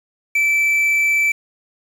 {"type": "tone with quantisation", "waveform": "triangle", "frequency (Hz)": 2322, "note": "D7", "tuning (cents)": -20, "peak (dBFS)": -12, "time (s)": [0.35, 1.32], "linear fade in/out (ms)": 5, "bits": 6, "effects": []}